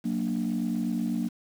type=chord; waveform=sine; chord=Gb augmented; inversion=none; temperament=equal; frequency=185 / 233.1 / 293.7 Hz; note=Gb3 / Bb3 / D4; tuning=0 / 0 / 0 cents; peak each=-30 / -27 / -32 dBFS; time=0.04-1.29 s; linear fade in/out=20 ms; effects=tanh soft clip ceiling -20 dBFS + 8-bit